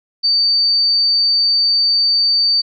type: tone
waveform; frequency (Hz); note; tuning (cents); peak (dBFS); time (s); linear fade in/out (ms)
sine; 4596; D8; -38; -11; 0.23-2.62; 20
effects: none